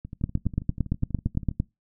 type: two click trains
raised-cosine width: 5 ms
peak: -24 / -11 dBFS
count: 19 / 13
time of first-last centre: 0.05-1.513 / 0.24-1.601 s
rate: 12.3 / 8.82 Hz
effects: noise-tail reverb RT60 0.2 s tail -23 dB re dry